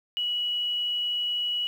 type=tone with quantisation; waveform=sine; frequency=2928 Hz; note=F#7; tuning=19 cents flat; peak=-25 dBFS; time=0.17-1.67 s; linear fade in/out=0 ms; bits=9; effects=none